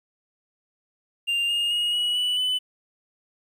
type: tone with pitch steps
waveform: triangle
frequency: 2794 / 2835 / 2876 / 2918 / 2960 / 3003 Hz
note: F7 / F7 / F#7 / F#7 / F#7 / F#7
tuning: 0 / +25 / -50 / -25 / 0 / +25 cents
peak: -20 dBFS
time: 1.27-2.59 s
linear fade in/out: 20 ms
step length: 220 ms
effects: 10-bit